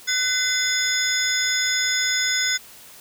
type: tone cluster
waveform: sine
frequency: 1504 / 2043 / 3515 / 5120 / 6720 Hz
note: F#6 / C7 / A7 / D#8 / G#8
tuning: +28 / -42 / -2 / +49 / +19 cents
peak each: -25 dBFS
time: 0.07-2.58 s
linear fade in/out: 20 ms
effects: tanh soft clip ceiling -12 dBFS + white hiss -45 dBFS RMS until 3 s